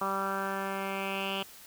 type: tone with low-pass filter sweep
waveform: 10% pulse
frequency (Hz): 194.6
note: G3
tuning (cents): -12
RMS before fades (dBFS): -33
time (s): 0.01-1.43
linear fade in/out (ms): 5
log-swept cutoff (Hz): 1200 to 3100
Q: 4.8
effects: white hiss -51 dBFS RMS until 1.66 s